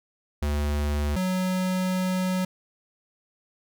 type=tone pair in turn; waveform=square; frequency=73.42 / 185.01 Hz; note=D2 / F#3; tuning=0 / 0 cents; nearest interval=octave + major third; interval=1600 cents; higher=second; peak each=-24 dBFS; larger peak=neither; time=0.42-1.16 / 1.16-2.45 s; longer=second; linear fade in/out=5 ms; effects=none